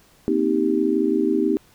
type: chord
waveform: sine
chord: C minor seventh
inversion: third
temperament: just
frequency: 235.5 / 261.6 / 314 / 392.4 Hz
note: Bb3 / C4 / Eb4 / G4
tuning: +18 / 0 / +16 / +2 cents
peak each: -25 / -24 / -21 / -22 dBFS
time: 0.28-1.57 s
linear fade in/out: 0 ms
effects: pink hiss -55 dBFS RMS until 1.74 s